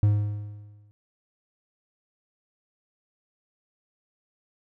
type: tone with exponential decay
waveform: triangle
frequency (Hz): 103.83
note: G#2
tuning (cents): 0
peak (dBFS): -13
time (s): 0.03-0.91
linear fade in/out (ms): 0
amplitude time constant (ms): 190
effects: none